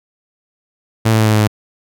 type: tone with pitch steps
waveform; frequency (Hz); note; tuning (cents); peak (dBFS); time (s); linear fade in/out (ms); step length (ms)
sawtooth; 111.7 / 110.54 / 109.4 / 108.27 / 107.15 / 106.04; A2 / A2 / A2 / A2 / A2 / G#2; +27 / +8 / -9 / -27 / -45 / +37; -6; 1.05-1.476; 10; 71
effects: none